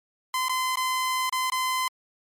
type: tone with dropouts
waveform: sawtooth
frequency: 1028 Hz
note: C6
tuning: 31 cents flat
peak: -20 dBFS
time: 0.34-1.88 s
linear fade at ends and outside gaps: 2 ms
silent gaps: 0.484-0.494 / 0.757-0.771 / 1.295-1.325 / 1.5-1.52 s
effects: MP3 64 kbps